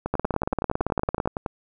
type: two click trains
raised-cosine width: 1 ms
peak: -12 / -9 dBFS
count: 16 / 21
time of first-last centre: 0.06-1.462 / 0.14-1.257 s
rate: 10.7 / 17.9 Hz
effects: none